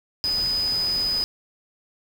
sine tone in noise, 4994 Hz, D#8, 6 cents sharp, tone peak -21 dBFS, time 0.24-1.24 s, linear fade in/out 0 ms, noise pink, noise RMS -36 dBFS, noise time 0.24-1.24 s, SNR +12 dB, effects none

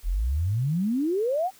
sine exponential sweep, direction up, 38 to 792 Hz, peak -22 dBFS, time 0.03-1.51 s, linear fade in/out 50 ms, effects white hiss -54 dBFS RMS until 1.59 s

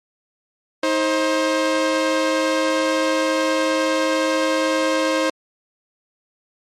sawtooth tone pair together, 316.3 / 530.4 Hz, D#4 / C5, +29 / +23 cents, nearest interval major sixth, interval 894 cents, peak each -17 / -15 dBFS, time 0.83-5.3 s, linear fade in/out 5 ms, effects low-pass 7000 Hz 12 dB/octave + MP3 64 kbps

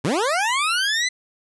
20% pulse linear sweep, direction up, 113.1 to 2047 Hz, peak -14 dBFS, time 0.04-1.09 s, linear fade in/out 10 ms, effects resampled to 24000 Hz

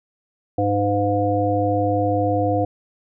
harmonic tone, 101.8 Hz, G#2, 34 cents flat, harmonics 1 / 3 / 5 / 7, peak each -23 / -23 / -22 / -22 dBFS, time 0.58-2.65 s, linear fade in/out 5 ms, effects none

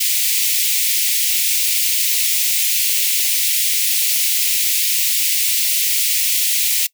white high-pass noise, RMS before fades -17 dBFS, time 0-6.87 s, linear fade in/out 10 ms, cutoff 2100 Hz, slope 48 dB/octave, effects noise-tail reverb RT60 0.1 s tail -22 dB re dry

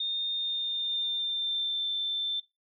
sine tone with pitch glide, 3651 to 3551 Hz, A#7 to A7, -37 to +15 cents, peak -28 dBFS, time 0-2.4 s, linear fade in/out 5 ms, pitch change -48 cents, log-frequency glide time 0.33-1.88 s, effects noise-tail reverb RT60 0.2 s tail -17 dB re dry

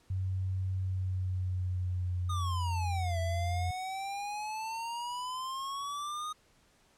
sine tone with pitch glide, 94 to 87.2 Hz, F#2 to F2, +28 to -2 cents, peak -30 dBFS, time 0.1-3.71 s, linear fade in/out 5 ms, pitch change -130 cents, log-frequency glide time 0.77-3.15 s
square exponential two-way sweep, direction down then up, 1244.5 to 659.3 to 1244.5 Hz, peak -36 dBFS, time 2.29-6.33 s, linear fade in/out 10 ms, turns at 3.19 s
effects pink hiss -66 dBFS RMS until 6.97 s + low-pass 10000 Hz 12 dB/octave

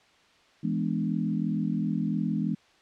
sine chord, E dominant seventh, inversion none, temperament equal, 164.81 / 207.7 / 246.9 / 293.7 Hz, E3 / G#3 / B3 / D4, 0 / 0 / 0 / 0 cents, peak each -30 / -29 / -32 / -34 dBFS, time 0.63-2.55 s, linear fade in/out 10 ms, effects white hiss -60 dBFS RMS until 2.81 s + low-pass 4000 Hz 12 dB/octave

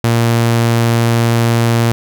sawtooth tone, 116.54 Hz, A#2, in tune, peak -6 dBFS, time 0.04-1.92 s, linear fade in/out 0 ms, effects none

